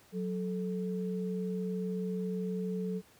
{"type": "tone pair together", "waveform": "sine", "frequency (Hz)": [183.86, 437.3], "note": ["F#3", "A4"], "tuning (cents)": [-11, -11], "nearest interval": "octave + minor third", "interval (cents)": 1500, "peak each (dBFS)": [-33, -37], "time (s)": [0.12, 3.02], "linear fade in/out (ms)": 50, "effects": ["pink hiss -61 dBFS RMS until 3.19 s", "high-pass 80 Hz 12 dB/octave"]}